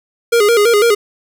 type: tone with vibrato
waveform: square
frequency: 440 Hz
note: A4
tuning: in tune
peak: -9 dBFS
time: 0.32-0.95 s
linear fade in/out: 10 ms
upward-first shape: square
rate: 6 Hz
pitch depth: 110 cents each way
effects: none